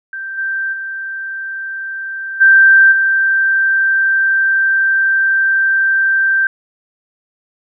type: tone with level steps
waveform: sine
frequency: 1568 Hz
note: G6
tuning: in tune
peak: -22 / -16 / -21 / -4 / -10 dBFS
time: 0.13-6.47 s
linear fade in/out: 2 ms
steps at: 0.37 / 0.72 / 2.4 / 2.91 s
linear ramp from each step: 20 ms
effects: none